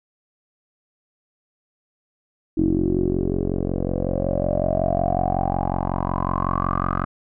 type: tone with low-pass filter sweep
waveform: 10% pulse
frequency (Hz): 45.42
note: F#1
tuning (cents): -31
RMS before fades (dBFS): -22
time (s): 2.57-7.05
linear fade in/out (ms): 10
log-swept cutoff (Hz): 320 to 1300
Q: 9.9
effects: none